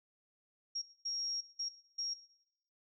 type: tone bursts at uneven times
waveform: sine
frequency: 5588 Hz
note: F8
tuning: in tune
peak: -35 dBFS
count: 4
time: 0.75-0.82 / 1.05-1.41 / 1.59-1.69 / 1.98-2.14 s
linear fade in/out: 10 ms
effects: noise-tail reverb RT60 0.8 s tail -18 dB re dry